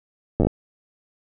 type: slowing click train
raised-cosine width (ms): 2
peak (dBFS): -6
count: 6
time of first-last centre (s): 0.4-0.47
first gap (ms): 9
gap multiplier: 1.22
effects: none